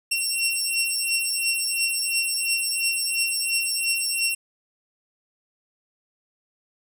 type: beating tone pair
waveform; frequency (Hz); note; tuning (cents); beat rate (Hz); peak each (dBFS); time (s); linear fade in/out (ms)
15% pulse; 2729 / 2731.9; F7 / F7; -41 / -39; 2.9; -18; 0.11-4.35; 10
effects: none